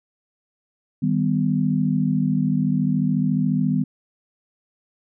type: chord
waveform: sine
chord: Eb augmented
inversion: none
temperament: equal with one note detuned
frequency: 155.56 / 196 / 250 Hz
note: Eb3 / G3 / B3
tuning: 0 / 0 / +21 cents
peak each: -22 dBFS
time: 1.02-3.84 s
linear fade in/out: 10 ms
effects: none